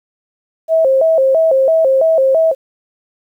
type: tone with vibrato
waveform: sine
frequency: 587.3 Hz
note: D5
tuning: in tune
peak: -8 dBFS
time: 0.68-2.55 s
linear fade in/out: 50 ms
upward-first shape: square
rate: 3 Hz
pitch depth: 170 cents each way
effects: 8-bit